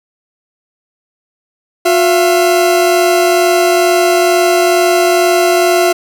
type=tone pair together; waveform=40% pulse; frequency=358.6 / 675 Hz; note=F4 / E5; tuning=+46 / +41 cents; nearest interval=major seventh; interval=1095 cents; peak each=-10 dBFS; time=1.85-5.93 s; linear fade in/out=10 ms; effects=none